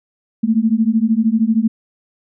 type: beating tone pair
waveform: sine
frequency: 216.7 / 229.7 Hz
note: A3 / A#3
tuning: -26 / -25 cents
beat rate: 13 Hz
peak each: -15 dBFS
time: 0.43-1.68 s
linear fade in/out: 10 ms
effects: none